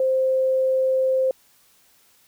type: tone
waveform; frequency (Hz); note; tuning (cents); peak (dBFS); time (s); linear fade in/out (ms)
sine; 523.3; C5; 0; -17; 0-1.31; 2
effects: white hiss -58 dBFS RMS until 2.27 s